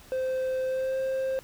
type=tone with pitch glide; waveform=triangle; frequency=519 to 528.1 Hz; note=C5 to C5; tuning=-14 to +16 cents; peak=-24 dBFS; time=0.12-1.39 s; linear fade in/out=0 ms; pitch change=+30 cents; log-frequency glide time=0.66-0.98 s; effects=pink hiss -52 dBFS RMS until 1.43 s